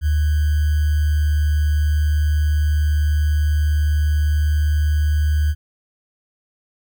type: tone with sample-and-hold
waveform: sine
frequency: 75.2 Hz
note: D2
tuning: 42 cents sharp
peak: -14 dBFS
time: 0.01-5.55 s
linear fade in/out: 50 ms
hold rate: 1575 Hz
effects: none